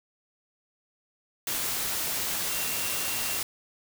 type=tone in noise; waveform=sine; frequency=2748 Hz; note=F7; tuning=29 cents flat; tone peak=-39 dBFS; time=2.49-3.37 s; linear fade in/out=2 ms; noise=white; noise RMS=-30 dBFS; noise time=1.47-3.43 s; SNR=-12 dB; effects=none